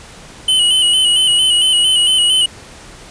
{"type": "tone with vibrato", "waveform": "square", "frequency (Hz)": 2979, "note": "F#7", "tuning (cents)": 11, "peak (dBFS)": -10, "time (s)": [0.48, 2.46], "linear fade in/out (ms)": 5, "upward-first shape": "square", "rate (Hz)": 4.4, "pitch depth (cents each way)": 40, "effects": ["pink hiss -37 dBFS RMS until 3.1 s", "resampled to 22050 Hz"]}